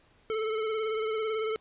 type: tone with vibrato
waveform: square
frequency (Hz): 437.5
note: A4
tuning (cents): -10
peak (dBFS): -29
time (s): 0.3-1.56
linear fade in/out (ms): 0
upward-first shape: sine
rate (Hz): 18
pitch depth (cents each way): 36
effects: pink hiss -63 dBFS RMS until 1.6 s + resampled to 8000 Hz